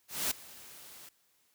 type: noise with ADSR envelope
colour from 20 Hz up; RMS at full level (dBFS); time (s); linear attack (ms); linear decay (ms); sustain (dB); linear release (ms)
white; -30; 0.08-1.09; 230; 7; -21; 4
effects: white hiss -71 dBFS RMS until 1.54 s + high-pass 60 Hz 12 dB/octave